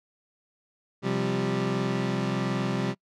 25% pulse chord, C suspended fourth, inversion none, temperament equal, 130.81 / 174.61 / 196 Hz, C3 / F3 / G3, 0 / 0 / 0 cents, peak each -26 / -28 / -25 dBFS, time 1.02-2.95 s, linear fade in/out 50 ms, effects noise-tail reverb RT60 0.1 s tail -26 dB re dry + low-pass 5000 Hz 12 dB/octave

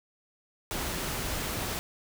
pink noise, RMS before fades -33 dBFS, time 0.71-1.79 s, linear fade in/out 0 ms, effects none

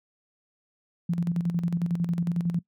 sine tone with tremolo, 171.6 Hz, F3, 30 cents flat, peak -21 dBFS, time 1.09-2.59 s, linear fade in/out 5 ms, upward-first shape square, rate 11 Hz, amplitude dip 60%, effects noise-tail reverb RT60 0.1 s tail -20 dB re dry + high-pass 100 Hz 12 dB/octave

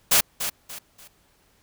white noise with echo, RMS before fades -17 dBFS, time 0.11-0.21 s, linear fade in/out 10 ms, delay 290 ms, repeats 3, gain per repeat -10 dB, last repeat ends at 1.08 s, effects pink hiss -62 dBFS RMS until 1.62 s

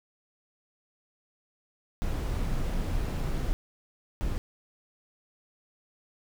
brown noise bursts at uneven times, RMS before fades -29 dBFS, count 2, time 2.02-3.53 / 4.21-4.38 s, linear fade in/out 0 ms, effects none

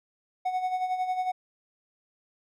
triangle tone with tremolo, 739 Hz, F#5, 2 cents flat, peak -22 dBFS, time 0.45-1.32 s, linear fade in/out 10 ms, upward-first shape sine, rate 11 Hz, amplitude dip 60%, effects none

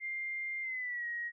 sine tone with pitch glide, 2100 to 1892.6 Hz, C7 to A#6, +6 to +26 cents, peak -35 dBFS, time 0-1.32 s, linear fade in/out 50 ms, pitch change -180 cents, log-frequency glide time 0.62-1.06 s, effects none

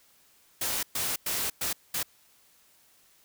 white noise bursts at uneven times, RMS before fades -30 dBFS, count 5, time 0.61-0.83 / 0.95-1.16 / 1.26-1.5 / 1.61-1.73 / 1.94-2.03 s, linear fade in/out 5 ms, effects white hiss -62 dBFS RMS until 3.24 s

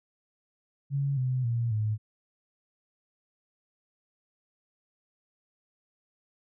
sine tone with pitch steps, 139.6 / 128.01 / 117.39 / 107.65 Hz, C#3 / C3 / A#2 / A2, +13 / -37 / +13 / -37 cents, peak -25 dBFS, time 0.9-1.98 s, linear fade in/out 50 ms, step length 270 ms, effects none

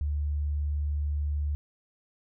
sine tone, 73.42 Hz, D2, in tune, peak -26 dBFS, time 0.01-1.55 s, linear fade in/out 0 ms, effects none

